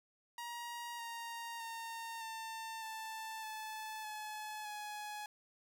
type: tone with pitch steps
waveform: sawtooth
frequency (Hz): 948 / 931.7 / 915.7 / 900 / 884.5 / 869.3 / 854.4 / 839.7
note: A#5 / A#5 / A#5 / A5 / A5 / A5 / G#5 / G#5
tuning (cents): +29 / -1 / -31 / +39 / +9 / -21 / +49 / +19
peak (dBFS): -39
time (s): 0.38-5.26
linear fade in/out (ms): 2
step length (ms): 610
effects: none